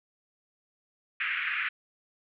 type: band-pass noise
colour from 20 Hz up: white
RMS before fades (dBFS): -31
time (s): 1.2-1.69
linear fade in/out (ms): 5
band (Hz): 1400 to 2600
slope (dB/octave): 48
effects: none